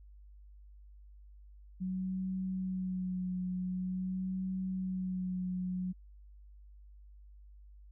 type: tone with vibrato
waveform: sine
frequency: 185.1 Hz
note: F#3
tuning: 1 cent sharp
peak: -33 dBFS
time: 1.8-5.93 s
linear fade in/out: 20 ms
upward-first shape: sine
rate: 0.46 Hz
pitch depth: 24 cents each way
effects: added 50 Hz sine -52 dBFS peak until 7.91 s